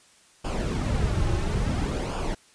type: noise with flanger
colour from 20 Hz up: brown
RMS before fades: -26 dBFS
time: 0.44-2.35 s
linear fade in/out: 10 ms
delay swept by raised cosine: 0.5 to 4.3 ms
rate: 0.58 Hz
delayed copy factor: -0.6
effects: white hiss -57 dBFS RMS until 2.54 s + resampled to 22050 Hz